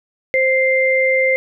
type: tone pair together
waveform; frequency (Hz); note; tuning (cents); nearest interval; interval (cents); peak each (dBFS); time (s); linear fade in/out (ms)
sine; 523.3 / 2093; C5 / C7; 0 / 0; 2 octaves; 2400; -15; 0.34-1.36; 0
effects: none